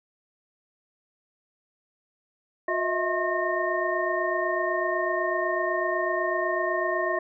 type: tone cluster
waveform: sine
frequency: 360.1 / 630 / 658 / 1072 / 1834 Hz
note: F#4 / D#5 / E5 / C6 / A#6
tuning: -47 / +21 / -3 / +42 / -29 cents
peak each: -30 dBFS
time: 2.68-7.19 s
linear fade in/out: 5 ms
effects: none